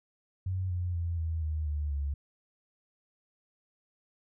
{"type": "tone with pitch steps", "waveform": "sine", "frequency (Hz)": [93.1, 88.95, 84.98, 81.19, 77.57, 74.11, 70.8], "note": ["F#2", "F2", "F2", "E2", "D#2", "D2", "C#2"], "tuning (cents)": [11, 32, -47, -26, -5, 16, 37], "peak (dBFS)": -29, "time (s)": [0.46, 2.14], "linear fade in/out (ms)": 5, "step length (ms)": 240, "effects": []}